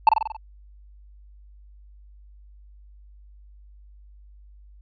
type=tone with echo; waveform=triangle; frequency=880 Hz; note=A5; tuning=in tune; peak=-7 dBFS; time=0.07-0.09 s; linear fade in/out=2 ms; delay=46 ms; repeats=6; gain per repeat=-4 dB; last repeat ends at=0.366 s; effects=added 50 Hz sine -46 dBFS peak until 4.81 s + resampled to 11025 Hz